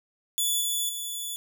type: tone with level steps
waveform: 10% pulse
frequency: 3448 Hz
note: A7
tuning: 36 cents flat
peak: -16 / -18 / -24 dBFS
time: 0.38-1.36 s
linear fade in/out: 0 ms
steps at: 0.61 / 0.89 s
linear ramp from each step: 2 ms
effects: none